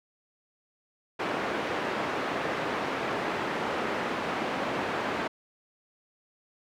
pink band-pass noise, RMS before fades -31 dBFS, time 1.19-5.28 s, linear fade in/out 10 ms, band 280 to 2000 Hz, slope 12 dB/octave, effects none

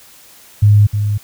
sine tone with echo, 103.83 Hz, G#2, in tune, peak -5 dBFS, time 0.62-0.87 s, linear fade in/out 10 ms, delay 310 ms, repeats 1, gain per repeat -8 dB, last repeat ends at 1.18 s, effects white hiss -43 dBFS RMS until 1.23 s

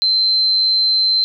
sine tone, 4099 Hz, C8, 36 cents flat, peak -12 dBFS, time 0.02-1.24 s, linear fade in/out 0 ms, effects none

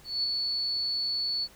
sine tone with ADSR envelope, 4435 Hz, C#8, in tune, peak -24 dBFS, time 0.04-1.48 s, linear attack 200 ms, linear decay 4 ms, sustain -3 dB, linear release 47 ms, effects pink hiss -55 dBFS RMS until 1.55 s

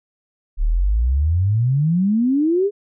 sine exponential sweep, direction up, 34.65 to 420.8 Hz, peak -14 dBFS, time 0.57-2.71 s, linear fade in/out 50 ms, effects none

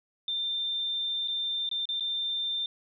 sine tone with dropouts, 3586 Hz, A7, 32 cents sharp, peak -28 dBFS, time 0.28-2.66 s, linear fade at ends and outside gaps 2 ms, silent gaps 1.276-1.282 / 1.691-1.713 / 1.855-1.889 / 1.998-2.006 s, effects none

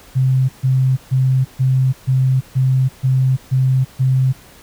sine tone bursts, 130.81 Hz, C3, in tune, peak -11 dBFS, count 9, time 0.15-4.33 s, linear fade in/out 20 ms, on 340 ms, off 140 ms, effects pink hiss -44 dBFS RMS until 4.62 s

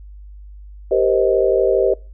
sine chord, C minor seventh, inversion second, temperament just, 392.4 / 470.9 / 523.3 / 627.9 Hz, G4 / Bb4 / C5 / Eb5, +2 / +18 / 0 / +16 cents, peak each -17 / -19 / -18 / -20 dBFS, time 0.91-1.94 s, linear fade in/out 5 ms, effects noise-tail reverb RT60 0.3 s tail -23 dB re dry + added 50 Hz sine -35 dBFS peak until 2.13 s

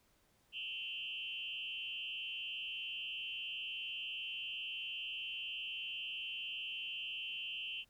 sine tone with frequency modulation, 2893 Hz, F#7, 40 cents flat, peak -40 dBFS, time 0.52-7.85 s, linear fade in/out 50 ms, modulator 128 Hz, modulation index 2, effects pink hiss -73 dBFS RMS until 7.89 s

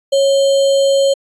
sine tone with sample-and-hold, 550 Hz, C#5, 14 cents flat, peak -9 dBFS, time 0.12-1.14 s, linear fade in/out 10 ms, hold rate 3675 Hz, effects resampled to 22050 Hz

